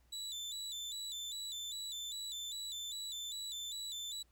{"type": "tone with vibrato", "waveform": "30% pulse", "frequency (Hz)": 3729, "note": "A#7", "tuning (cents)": 0, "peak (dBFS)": -38, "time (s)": [0.12, 4.23], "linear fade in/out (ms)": 10, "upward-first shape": "square", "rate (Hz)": 2.5, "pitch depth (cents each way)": 91, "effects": ["added 60 Hz sine -68 dBFS peak until 4.31 s", "pink hiss -75 dBFS RMS until 4.31 s"]}